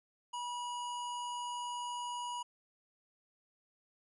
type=harmonic tone; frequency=969 Hz; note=B5; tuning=33 cents flat; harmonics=1 / 3 / 5 / 7 / 9 / 10; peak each=-38 / -46 / -60 / -51 / -63 / -58 dBFS; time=0.33-2.43 s; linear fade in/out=10 ms; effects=none